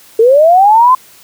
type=linear sweep; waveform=sine; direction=up; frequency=432.8 to 1046.5 Hz; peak=-3 dBFS; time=0.19-0.95 s; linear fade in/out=5 ms; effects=white hiss -41 dBFS RMS until 1.23 s + high-pass 60 Hz 12 dB/octave